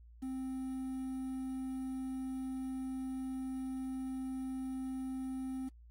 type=tone with quantisation; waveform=triangle; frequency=261.6 Hz; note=C4; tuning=in tune; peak=-35 dBFS; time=0.22-5.69 s; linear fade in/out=10 ms; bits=10; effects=added 58 Hz sine -54 dBFS peak until 5.9 s + AAC 48 kbps